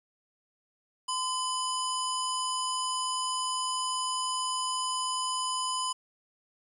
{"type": "harmonic tone with a mistuned harmonic", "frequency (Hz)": 999, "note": "B5", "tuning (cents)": 20, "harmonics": [1, 3, 5, 7, 9, 10], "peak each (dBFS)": [-31, -36, -38, -39, -41, -41], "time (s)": [1.08, 5.93], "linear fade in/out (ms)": 10, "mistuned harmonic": 1, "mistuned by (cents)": 47, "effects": ["10-bit"]}